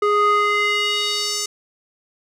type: tone with band-pass filter sweep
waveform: square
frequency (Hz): 414.2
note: G#4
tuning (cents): -5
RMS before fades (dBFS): -19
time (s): 0.02-1.46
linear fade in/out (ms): 5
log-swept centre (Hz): 860 to 6600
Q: 2.3
effects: none